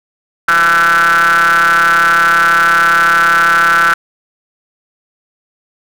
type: ring-modulated tone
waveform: square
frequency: 83.1 Hz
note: E2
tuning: 15 cents sharp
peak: -5 dBFS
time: 0.48-3.94 s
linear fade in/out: 5 ms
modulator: 1430 Hz
effects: none